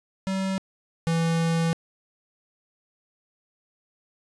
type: tone pair in turn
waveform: square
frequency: 191.5 / 165.37 Hz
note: G3 / E3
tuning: -40 / +6 cents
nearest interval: minor third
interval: 254 cents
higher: first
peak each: -25 / -22 dBFS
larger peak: second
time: 0.27-0.58 / 1.07-1.73 s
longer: second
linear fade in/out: 0 ms
effects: resampled to 22050 Hz + 8-bit